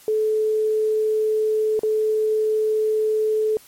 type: tone with dropouts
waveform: sine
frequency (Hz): 432.7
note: A4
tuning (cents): -29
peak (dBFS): -17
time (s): 0.08-3.57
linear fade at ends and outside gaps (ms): 1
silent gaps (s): 1.793-1.833
effects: white hiss -49 dBFS RMS until 3.67 s + MP3 64 kbps